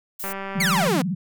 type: noise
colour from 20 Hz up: violet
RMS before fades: -32 dBFS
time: 0.19-0.33 s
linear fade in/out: 10 ms
type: click train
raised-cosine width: 0.5 ms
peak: -17 dBFS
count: 125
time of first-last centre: 0.24-0.876 s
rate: 195 Hz
type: tone with vibrato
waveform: sine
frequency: 180 Hz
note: F#3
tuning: 47 cents flat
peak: -22 dBFS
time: 0.55-1.15 s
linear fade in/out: 10 ms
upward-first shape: sine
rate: 18 Hz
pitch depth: 220 cents each way
type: exponential sweep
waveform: sawtooth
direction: down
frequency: 2353 to 233.1 Hz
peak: -16 dBFS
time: 0.6-1.02 s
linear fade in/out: 5 ms
effects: none